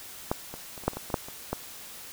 clicks, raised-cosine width 1 ms, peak -11 / -24 / -28 / -29 / -9 / -28 / -20 / -24 / -10 / -27 / -14 dBFS, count 11, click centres 0.315 / 0.54 / 0.778 / 0.837 / 0.88 / 0.934 / 0.97 / 1.102 / 1.142 / 1.285 / 1.53 s, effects white hiss -44 dBFS RMS until 2.12 s

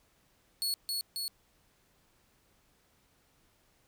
sawtooth tone with echo, 4375 Hz, C#8, 24 cents flat, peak -27 dBFS, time 0.62-0.74 s, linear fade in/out 0 ms, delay 270 ms, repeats 2, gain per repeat -2 dB, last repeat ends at 1.28 s, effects pink hiss -69 dBFS RMS until 3.87 s

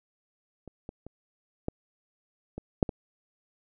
clicks, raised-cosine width 2 ms, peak -30 / -25 / -29 / -16 / -23 / -7 / -19 dBFS, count 7, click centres 0.677 / 0.891 / 1.066 / 1.684 / 2.58 / 2.828 / 2.892 s, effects none

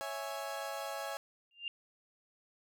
30% pulse chord, C# minor, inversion none, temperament equal, 554.4 / 659.3 / 830.6 Hz, C#5 / E5 / G#5, 0 / 0 / 0 cents, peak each -40 dBFS, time 0.01-1.17 s, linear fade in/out 0 ms
sine tone with exponential growth, 2794 Hz, F7, in tune, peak -32 dBFS, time 1.51-1.68 s, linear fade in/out 1 ms, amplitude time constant 35 ms
effects none

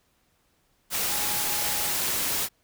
sine tone in noise, 830.6 Hz, G#5, in tune, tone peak -38 dBFS, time 1.07-1.96 s, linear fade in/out 50 ms, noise white, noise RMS -27 dBFS, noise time 0.9-2.49 s, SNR -14 dB, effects pink hiss -68 dBFS RMS until 2.63 s

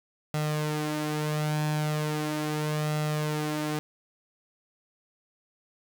sawtooth tone with flanger, 151.9 Hz, D#3, 41 cents flat, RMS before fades -29 dBFS, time 0.34-3.79 s, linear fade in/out 0 ms, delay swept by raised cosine 1.5 to 5.4 ms, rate 0.38 Hz, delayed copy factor +0.55, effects none

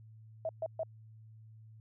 sine tone bursts, 645 Hz, E5, 38 cents flat, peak -32 dBFS, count 3, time 0.45-0.833 s, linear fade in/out 2 ms, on 41 ms, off 130 ms, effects added 110 Hz sine -52 dBFS peak until 1.8 s

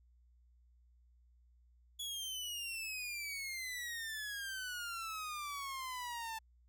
sawtooth exponential sweep, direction down, 3400 to 880 Hz, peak -37 dBFS, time 1.99-6.39 s, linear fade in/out 10 ms, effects added 60 Hz sine -64 dBFS peak until 6.68 s

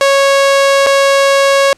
sawtooth tone with dropouts, 552 Hz, C#5, 7 cents flat, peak -3 dBFS, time 0.01-1.73 s, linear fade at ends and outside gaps 1 ms, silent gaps 0.864-0.868 s, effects pink hiss -48 dBFS RMS until 1.77 s + low-pass 8000 Hz 12 dB/octave

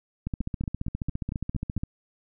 two click trains, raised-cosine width 5 ms, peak -19 / -17 dBFS, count 7 / 24, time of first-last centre 0.41-1.777 / 0.27-1.835 s, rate 4.39 / 14.7 Hz, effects none

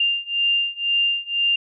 sine beating tone pair, 2794 / 2796 Hz, F7 / F7, 0 / +1 cents, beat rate 2 Hz, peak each -22 / -21 dBFS, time 0-1.56 s, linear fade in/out 5 ms, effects none

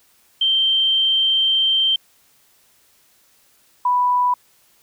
sine tone pair in turn, 3136 / 987.8 Hz, G7 / B5, 0 / 0 cents, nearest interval octave + minor sixth, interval 2000 cents, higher first, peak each -14 dBFS, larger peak neither, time 0.41-1.96 / 3.85-4.34 s, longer first, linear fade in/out 5 ms, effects white hiss -57 dBFS RMS until 4.82 s

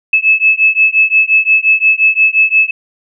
sine beating tone pair, 2600 / 2605.7 Hz, E7 / E7, -24 / -21 cents, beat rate 5.7 Hz, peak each -10 dBFS, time 0.13-2.71 s, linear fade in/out 5 ms, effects none

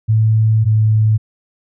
sine tone pair in turn, 110 / 108.74 Hz, A2 / A2, 0 / -20 cents, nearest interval unison, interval 20 cents, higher first, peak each -9 dBFS, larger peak neither, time 0.08-0.65 / 0.65-1.18 s, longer first, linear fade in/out 20 ms, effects none

